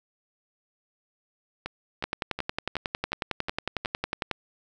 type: two click trains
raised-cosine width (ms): 0.3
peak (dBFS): -11 / -16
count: 26 / 7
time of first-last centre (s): 2.04-4.313 / 1.66-3.85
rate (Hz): 11 / 2.74
effects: none